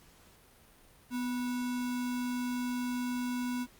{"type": "tone with sample-and-hold", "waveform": "sine", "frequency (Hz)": 247.9, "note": "B3", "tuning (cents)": 7, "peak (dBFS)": -31, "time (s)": [1.1, 3.67], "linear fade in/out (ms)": 50, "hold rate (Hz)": 1225, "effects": ["pink hiss -60 dBFS RMS until 3.79 s", "Opus 48 kbps"]}